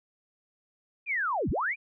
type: linear two-way sweep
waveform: sine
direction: down then up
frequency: 2500 to 32.7 to 2500 Hz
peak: -26 dBFS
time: 1.06-1.76 s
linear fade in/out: 50 ms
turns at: 1.5 s
effects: none